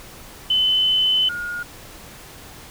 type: tone pair in turn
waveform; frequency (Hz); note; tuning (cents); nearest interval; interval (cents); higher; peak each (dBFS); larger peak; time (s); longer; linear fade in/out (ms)
sine; 3031 / 1430.4; F#7 / F6; +41 / +41; octave + minor second; 1300; first; -15 / -25; first; 0.5-1.29 / 1.29-1.63; first; 5
effects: pink hiss -41 dBFS RMS until 2.7 s